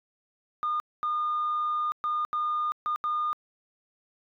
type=tone bursts at uneven times; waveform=sine; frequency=1217 Hz; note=D#6; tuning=39 cents flat; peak=-24 dBFS; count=6; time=0.63-0.8 / 1.03-1.92 / 2.04-2.25 / 2.33-2.72 / 2.86-2.96 / 3.04-3.33 s; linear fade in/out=0 ms; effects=tanh soft clip ceiling -22 dBFS